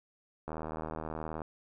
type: click train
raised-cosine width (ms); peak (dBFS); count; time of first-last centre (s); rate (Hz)
1; -24; 75; 0.48-1.418; 78.9
effects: none